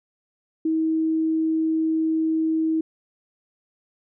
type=tone; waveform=sine; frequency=319.6 Hz; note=D#4; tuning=47 cents sharp; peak=-19 dBFS; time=0.65-2.81 s; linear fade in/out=5 ms; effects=none